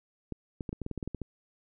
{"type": "clicks", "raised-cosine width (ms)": 3, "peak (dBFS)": -22, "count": 12, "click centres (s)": [0.323, 0.608, 0.692, 0.729, 0.817, 0.864, 0.913, 0.977, 1.028, 1.076, 1.147, 1.217], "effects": []}